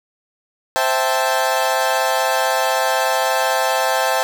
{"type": "chord", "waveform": "30% pulse", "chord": "A minor seventh", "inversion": "first", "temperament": "equal", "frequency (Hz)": [523.3, 659.3, 784, 880], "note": ["C5", "E5", "G5", "A5"], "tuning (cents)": [0, 0, 0, 0], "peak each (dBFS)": -19, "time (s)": [0.76, 4.23], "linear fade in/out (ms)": 0, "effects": []}